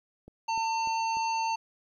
click train, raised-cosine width 2 ms, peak -34 dBFS, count 4, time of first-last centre 0.28-1.17 s, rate 3.37 Hz
harmonic tone, 901 Hz, A5, 41 cents sharp, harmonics 1 / 3 / 5 / 7, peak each -27 / -37 / -41 / -44 dBFS, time 0.48-1.56 s, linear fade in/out 10 ms
effects 11-bit

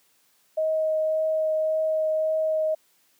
sine tone with vibrato, 629 Hz, D#5, 19 cents sharp, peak -21 dBFS, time 0.57-2.75 s, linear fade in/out 10 ms, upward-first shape triangle, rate 1.8 Hz, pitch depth 9 cents each way, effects white hiss -64 dBFS RMS until 3.19 s + high-pass 150 Hz 12 dB/octave

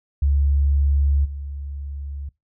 sine tone with level steps, 70.5 Hz, C#2, 30 cents sharp, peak -15 / -28 dBFS, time 0.22-2.29 s, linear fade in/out 5 ms, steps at 1.24 s, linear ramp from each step 20 ms, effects noise-tail reverb RT60 0.2 s tail -23 dB re dry

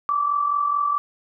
sine tone with amplitude modulation, 1161 Hz, D6, 20 cents flat, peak -16 dBFS, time 0.09-0.98 s, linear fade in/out 0 ms, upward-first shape sine, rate 44.6 Hz, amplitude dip 60%, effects none

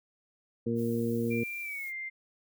harmonic tone, 116.54 Hz, A#2, in tune, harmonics 1 / 2 / 3 / 4, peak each -35 / -30 / -36 / -33 dBFS, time 0.66-1.44 s, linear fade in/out 10 ms
violet noise, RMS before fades -50 dBFS, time 0.75-1.93 s, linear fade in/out 50 ms
sine tone with pitch glide, 2370 to 2099 Hz, D7 to C7, +15 to +5 cents, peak -35 dBFS, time 1.3-2.1 s, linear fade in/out 20 ms, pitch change -210 cents, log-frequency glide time 1.62-1.92 s
effects none

